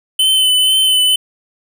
square tone with vibrato, 3040 Hz, F#7, 46 cents sharp, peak -10 dBFS, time 0.19-1.16 s, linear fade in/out 5 ms, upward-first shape triangle, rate 2.1 Hz, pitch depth 26 cents each way, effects none

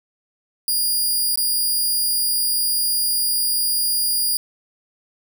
10% pulse tone with dropouts, 4843 Hz, D#8, 48 cents flat, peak -11 dBFS, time 0.68-4.37 s, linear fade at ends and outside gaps 1 ms, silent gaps 1.358-1.374 s, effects none

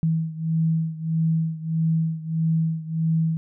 sine beating tone pair, 161.2 / 162.8 Hz, E3 / E3, -38 / -21 cents, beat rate 1.6 Hz, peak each -22 / -25 dBFS, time 0.03-3.37 s, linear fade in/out 0 ms, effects none

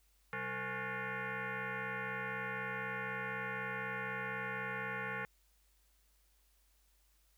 sine tone with frequency modulation, 193 Hz, G3, 27 cents flat, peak -37 dBFS, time 0.33-5.25 s, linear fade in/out 0 ms, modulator 322 Hz, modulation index 6.3, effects added 50 Hz sine -70 dBFS peak until 7.37 s + white hiss -74 dBFS RMS until 7.37 s

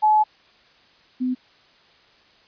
sine tone pair in turn, 856 / 253.5 Hz, A5 / B3, -48 / +45 cents, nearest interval octave + major sixth, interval 2107 cents, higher first, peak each -13 / -20 dBFS, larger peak first, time 0.02-0.24 / 1.2-1.35 s, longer first, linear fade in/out 20 ms, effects white hiss -55 dBFS RMS until 2.47 s + resampled to 11025 Hz

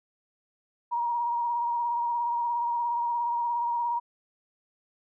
sine tone with vibrato, 948 Hz, A#5, 29 cents sharp, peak -25 dBFS, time 0.91-4 s, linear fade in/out 20 ms, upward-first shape sine, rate 17 Hz, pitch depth 26 cents each way, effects none

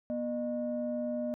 sine tone pair together, 242.3 / 609.1 Hz, B3 / D#5, -33 / -37 cents, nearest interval octave + major third, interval 1596 cents, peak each -33 / -33 dBFS, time 0.1-1.34 s, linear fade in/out 0 ms, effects tanh soft clip ceiling -24 dBFS

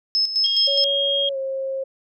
sine tone with tremolo, 5200 Hz, E8, 24 cents flat, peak -16 dBFS, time 0.15-0.84 s, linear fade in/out 0 ms, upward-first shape square, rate 4.8 Hz, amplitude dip 65%
sine tone, 3251 Hz, G#7, 38 cents flat, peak -19 dBFS, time 0.44-1.29 s, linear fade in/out 2 ms
sine tone with pitch glide, 558 to 535.6 Hz, C#5 to C5, +11 to +40 cents, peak -23 dBFS, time 0.67-1.84 s, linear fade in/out 10 ms, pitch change -71 cents, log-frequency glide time 1.3-1.37 s
effects none

